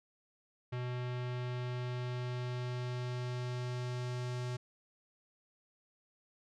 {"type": "tone with low-pass filter sweep", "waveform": "square", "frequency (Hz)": 124.1, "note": "B2", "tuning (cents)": 9, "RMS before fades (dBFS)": -38, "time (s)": [0.72, 4.57], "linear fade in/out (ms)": 10, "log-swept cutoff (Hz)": [3000, 6500], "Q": 1.1, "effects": []}